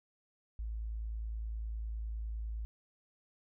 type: tone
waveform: sine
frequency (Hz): 54.9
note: A1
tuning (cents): -3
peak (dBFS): -36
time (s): 0.59-2.65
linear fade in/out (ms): 0
effects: none

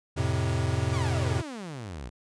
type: chord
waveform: square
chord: F major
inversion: none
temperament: equal with one note detuned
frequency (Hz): 87.66 / 110 / 130.81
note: F2 / A2 / C3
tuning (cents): +7 / 0 / 0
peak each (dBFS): -30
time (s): 0.16-1.42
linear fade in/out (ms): 20
type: exponential sweep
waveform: sawtooth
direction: down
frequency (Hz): 1244.5 to 55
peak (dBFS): -32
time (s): 0.92-2.1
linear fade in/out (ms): 20
effects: resampled to 22050 Hz

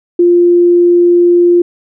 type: tone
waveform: sine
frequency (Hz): 349.2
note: F4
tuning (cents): 0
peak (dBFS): -4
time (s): 0.19-1.62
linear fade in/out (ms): 5
effects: none

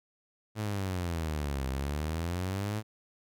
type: exponential two-way sweep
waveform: sawtooth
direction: down then up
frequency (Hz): 110 to 65.2 to 110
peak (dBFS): -27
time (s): 0.55-2.83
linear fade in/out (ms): 50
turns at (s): 1.68
effects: none

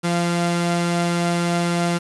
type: tone pair together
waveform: sawtooth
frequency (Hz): 172.2 / 692.4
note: F3 / F5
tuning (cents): -24 / -15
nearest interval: 2 octaves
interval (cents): 2409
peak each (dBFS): -15 / -23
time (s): 0.03-1.99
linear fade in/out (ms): 20
effects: resampled to 24000 Hz + 7-bit

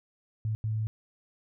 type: tone bursts at uneven times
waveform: sine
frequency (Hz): 109.2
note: A2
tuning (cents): -13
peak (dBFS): -27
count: 2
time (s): 0.45-0.55 / 0.64-0.87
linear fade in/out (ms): 0
effects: none

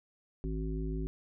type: harmonic tone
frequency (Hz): 53.1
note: G#1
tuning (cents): +39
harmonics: 1 / 3 / 5 / 7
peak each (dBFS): -34 / -39 / -41 / -42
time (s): 0.44-1.07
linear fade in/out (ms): 0
effects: none

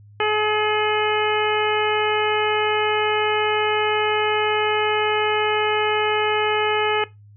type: harmonic tone with a mistuned harmonic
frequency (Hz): 425.5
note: G#4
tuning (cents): +42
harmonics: 1 / 2 / 3 / 4 / 5 / 6 / 7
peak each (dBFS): -21 / -24 / -26 / -27 / -28 / -29 / -29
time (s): 0.2-7.04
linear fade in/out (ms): 2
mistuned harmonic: 6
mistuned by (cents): -25
effects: noise-tail reverb RT60 0.2 s tail -19 dB re dry + added 103 Hz sine -44 dBFS peak until 7.36 s

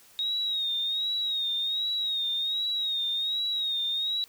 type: tone with vibrato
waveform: sine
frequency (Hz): 3760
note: A#7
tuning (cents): +14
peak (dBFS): -26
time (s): 0.19-4.24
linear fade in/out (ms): 0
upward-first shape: sine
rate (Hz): 1.3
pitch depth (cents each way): 67
effects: white hiss -56 dBFS RMS until 4.28 s

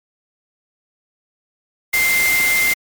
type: tone in noise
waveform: sine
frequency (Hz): 2093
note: C7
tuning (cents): 0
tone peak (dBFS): -14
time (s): 1.93-2.74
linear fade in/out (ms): 10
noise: white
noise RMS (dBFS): -21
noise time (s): 1.93-2.74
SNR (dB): +4
effects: MP3 96 kbps

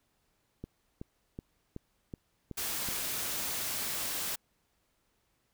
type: click train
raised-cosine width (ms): 3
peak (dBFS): -27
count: 7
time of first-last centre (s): 0.64-2.887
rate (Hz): 2.67
type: noise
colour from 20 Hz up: white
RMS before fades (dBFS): -35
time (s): 2.57-4.36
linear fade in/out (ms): 10
effects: pink hiss -75 dBFS RMS until 5.53 s

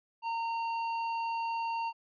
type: tone with tanh clipping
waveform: sine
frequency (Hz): 918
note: A#5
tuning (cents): -27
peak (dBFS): -33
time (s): 0.22-1.93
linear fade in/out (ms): 50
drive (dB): 12
effects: resampled to 11025 Hz

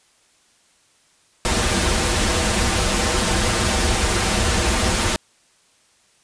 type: noise with comb filter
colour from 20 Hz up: pink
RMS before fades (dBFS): -19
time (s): 1.45-5.16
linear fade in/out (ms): 0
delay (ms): 7.1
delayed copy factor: -0.7
effects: white hiss -58 dBFS RMS until 6.23 s + resampled to 22050 Hz

